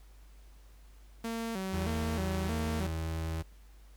sawtooth tone with vibrato, 208.3 Hz, G#3, 5 cents sharp, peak -30 dBFS, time 1.24-2.87 s, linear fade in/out 5 ms, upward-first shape square, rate 1.6 Hz, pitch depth 160 cents each way
35% pulse tone with pitch glide, 82.2 to 80.88 Hz, E2 to E2, -4 to -32 cents, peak -31 dBFS, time 1.72-3.43 s, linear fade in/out 20 ms, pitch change -28 cents, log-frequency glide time 1.85-2.47 s
effects added 50 Hz sine -52 dBFS peak until 3.96 s + pink hiss -65 dBFS RMS until 3.96 s

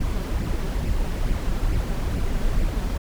brown noise with flanger, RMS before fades -23 dBFS, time 0-2.98 s, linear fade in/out 10 ms, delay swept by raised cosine 0.39 to 5.39 ms, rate 2.3 Hz, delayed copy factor +0.5, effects none

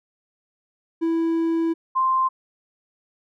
triangle / sine tone pair in turn, 329.6 / 1046.4 Hz, E4 / C6, 0 / 0 cents, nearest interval octave + minor sixth, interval 2000 cents, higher second, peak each -17 dBFS, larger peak neither, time 1.01-1.74 / 1.95-2.29 s, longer first, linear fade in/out 20 ms, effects none

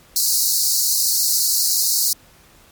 pink high-pass noise, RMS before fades -18 dBFS, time 0.16-2.13 s, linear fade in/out 2 ms, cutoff 4200 Hz, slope 96 dB/octave, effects pink hiss -50 dBFS RMS until 2.71 s + MP3 96 kbps

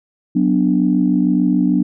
sine chord, B minor, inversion second, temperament equal, 185 / 246.9 / 293.7 Hz, F#3 / B3 / D4, 0 / 0 / 0 cents, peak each -16 dBFS, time 0.35-1.83 s, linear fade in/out 10 ms, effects tanh soft clip ceiling -2 dBFS

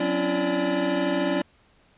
square tone cluster, 184.4 / 264.5 / 284.9 / 338.2 / 587 Hz, F#3 / C4 / C#4 / E4 / D5, -6 / +19 / +48 / +44 / -1 cents, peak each -32 / -32 / -28 / -29 / -28 dBFS, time 0-1.42 s, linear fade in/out 5 ms, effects pink hiss -60 dBFS RMS until 1.97 s + resampled to 8000 Hz

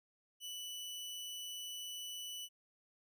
sawtooth tone, 2971 Hz, F#7, 6 cents sharp, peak -40 dBFS, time 0.4-2.49 s, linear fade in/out 50 ms, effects none

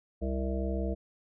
harmonic tone, 65.8 Hz, C2, 10 cents sharp, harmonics 1 / 3 / 5 / 7 / 9 / 10, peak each -31 / -36 / -38 / -39 / -41 / -41 dBFS, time 0.21-0.95 s, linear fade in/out 20 ms, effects none

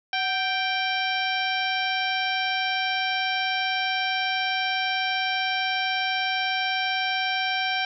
harmonic tone with a mistuned harmonic, 784 Hz, G5, in tune, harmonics 1 / 2 / 3 / 4 / 5 / 6 / 7, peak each -28 / -29 / -29 / -31 / -35 / -40 / -36 dBFS, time 0.13-7.85 s, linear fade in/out 2 ms, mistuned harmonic 1, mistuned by -75 cents, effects none

